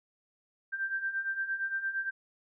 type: beating tone pair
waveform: sine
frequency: 1568 / 1576.7 Hz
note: G6 / G6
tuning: 0 / +10 cents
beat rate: 8.7 Hz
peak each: -37 / -32 dBFS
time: 0.72-2.11 s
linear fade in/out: 20 ms
effects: none